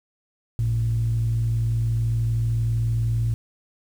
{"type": "tone pair together", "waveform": "sine", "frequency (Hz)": [53.61, 113.8], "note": ["A1", "A#2"], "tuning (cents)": [-44, -41], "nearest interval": "octave + minor second", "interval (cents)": 1303, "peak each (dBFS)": [-27, -19], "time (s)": [0.59, 3.34], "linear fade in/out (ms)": 0, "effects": ["tanh soft clip ceiling -15 dBFS", "8-bit"]}